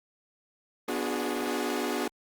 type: chord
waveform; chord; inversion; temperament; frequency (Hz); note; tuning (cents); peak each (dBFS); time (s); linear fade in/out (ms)
sawtooth; G# half-diminished seventh; first; equal with one note detuned; 246.9 / 293.7 / 361.8 / 415.3; B3 / D4 / F#4 / G#4; 0 / 0 / -39 / 0; -30; 0.88-2.08; 5
effects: Opus 24 kbps